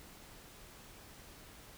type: silence
effects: pink hiss -55 dBFS RMS until 1.77 s